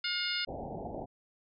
harmonic tone, 715 Hz, F5, 41 cents sharp, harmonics 2 / 3 / 4 / 5 / 6 / 7, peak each -38 / -38 / -38 / -38 / -38 / -38 dBFS, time 0.04-0.45 s, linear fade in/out 5 ms
white low-pass noise, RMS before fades -40 dBFS, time 0.47-1.06 s, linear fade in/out 20 ms, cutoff 840 Hz, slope 96 dB/octave
effects none

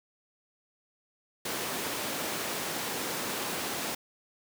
pink high-pass noise, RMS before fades -34 dBFS, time 1.45-3.95 s, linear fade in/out 5 ms, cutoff 240 Hz, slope 12 dB/octave, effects none

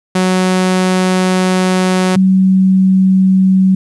sawtooth / sine tone pair in turn, 185 / 189 Hz, F#3 / F#3, 0 / +37 cents, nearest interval unison, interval 37 cents, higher second, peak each -6 dBFS, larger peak neither, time 0.15-2.16 / 2.16-3.75 s, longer first, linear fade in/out 5 ms, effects resampled to 24000 Hz + 8-bit

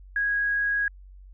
sine tone, 1651 Hz, G#6, 11 cents flat, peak -22 dBFS, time 0.16-0.88 s, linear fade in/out 2 ms, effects added 47 Hz sine -44 dBFS peak until 1.33 s

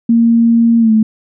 sine tone with pitch glide, 231.5 to 218.6 Hz, A#3 to A3, -12 to -11 cents, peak -6 dBFS, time 0.09-1.03 s, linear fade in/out 5 ms, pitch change -99 cents, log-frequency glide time 0.79-0.92 s, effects none

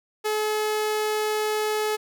sawtooth tone, 427.5 Hz, A4, 50 cents flat, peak -19 dBFS, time 0.24-1.97 s, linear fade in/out 20 ms, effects none

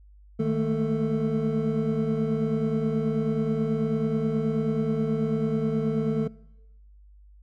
triangle tone cluster, 154.2 / 214.8 / 224.1 / 442.3 Hz, D#3 / A3 / A3 / A4, -15 / -41 / +32 / +9 cents, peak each -26 / -28 / -25 / -26 dBFS, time 0.39-6.28 s, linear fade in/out 10 ms, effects noise-tail reverb RT60 1.0 s tail -23 dB re dry + added 50 Hz sine -49 dBFS peak until 7.42 s

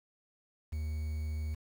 triangle tone with quantisation, 77.2 Hz, D#2, 13 cents flat, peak -31 dBFS, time 0.72-1.55 s, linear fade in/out 10 ms, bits 9, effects none

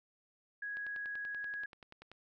sine tone, 1661 Hz, G#6, in tune, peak -38 dBFS, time 0.62-1.66 s, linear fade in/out 5 ms
click train, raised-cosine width 0.3 ms, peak -36 dBFS, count 15, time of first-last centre 0.77-2.116 s, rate 10.4 Hz
effects none

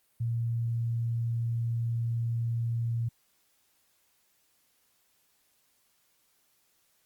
sine tone, 116.54 Hz, A#2, in tune, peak -27 dBFS, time 0.2-3.09 s, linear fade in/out 10 ms, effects white hiss -70 dBFS RMS until 7.05 s + Opus 32 kbps

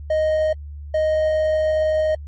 triangle tone pair in turn, 622.3 / 622.3 Hz, D#5 / D#5, 0 / 0 cents, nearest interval unison, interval 0 cents, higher neither, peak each -14 dBFS, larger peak neither, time 0.1-0.53 / 0.94-2.15 s, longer second, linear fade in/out 5 ms, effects added 73 Hz sine -31 dBFS peak until 2.27 s + MP3 32 kbps

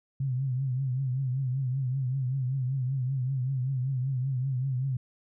sine tone with vibrato, 130.81 Hz, C3, in tune, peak -26 dBFS, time 0.2-4.97 s, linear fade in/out 5 ms, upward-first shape triangle, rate 5.2 Hz, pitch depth 110 cents each way, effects none

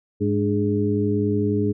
harmonic tone with a mistuned harmonic, 103.83 Hz, G#2, in tune, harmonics 1 / 2 / 3 / 4, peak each -24 / -24 / -24 / -24 dBFS, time 0.2-1.73 s, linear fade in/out 20 ms, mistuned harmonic 3, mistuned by -73 cents, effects none

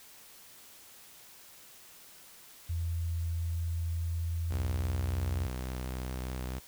sine tone with pitch glide, 83.9 to 84.97 Hz, E2 to F2, +31 to -47 cents, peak -30 dBFS, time 2.69-5.47 s, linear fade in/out 10 ms, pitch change +22 cents, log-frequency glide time 4.87-5 s
sawtooth tone with vibrato, 63.6 Hz, C2, 48 cents flat, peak -31 dBFS, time 4.5-6.6 s, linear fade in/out 20 ms, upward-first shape sine, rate 4.5 Hz, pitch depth 15 cents each way
effects white hiss -54 dBFS RMS until 6.67 s

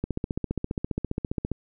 click train, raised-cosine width 3 ms, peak -14 dBFS, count 23, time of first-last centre 0.04-1.517 s, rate 14.9 Hz, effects none

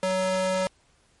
square tone with high-pass filter, 187 Hz, F#3, 19 cents sharp, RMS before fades -25 dBFS, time 0.03-0.67 s, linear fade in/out 0 ms, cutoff 400 Hz, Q 7.1, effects pink hiss -63 dBFS RMS until 1.2 s + MP3 48 kbps

